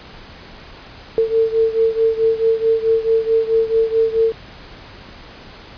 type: beating tone pair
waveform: sine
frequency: 448.5 / 453.1 Hz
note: A4 / A#4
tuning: +33 / -49 cents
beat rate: 4.6 Hz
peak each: -15 / -18 dBFS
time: 1.18-4.32 s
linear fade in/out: 0 ms
effects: pink hiss -39 dBFS RMS until 5.77 s + resampled to 11025 Hz